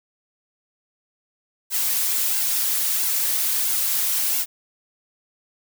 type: noise with flanger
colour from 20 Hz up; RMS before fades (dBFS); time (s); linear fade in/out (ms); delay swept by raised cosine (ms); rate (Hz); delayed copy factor
blue; -22; 1.7-4.46; 50; 1.6 to 5.2; 1.5; -0.75
effects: none